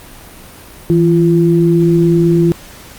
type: tone pair together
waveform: sine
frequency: 164.81 / 342.4 Hz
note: E3 / F4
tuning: 0 / -34 cents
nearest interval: octave + minor second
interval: 1266 cents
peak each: -10 dBFS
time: 0.9-2.52 s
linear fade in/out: 0 ms
effects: pink hiss -36 dBFS RMS until 2.98 s + Opus 32 kbps